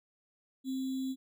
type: tone with sample-and-hold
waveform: sine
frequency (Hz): 263.2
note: C4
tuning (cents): +10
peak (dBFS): -32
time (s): 0.64-1.16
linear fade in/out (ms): 50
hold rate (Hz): 3675
effects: none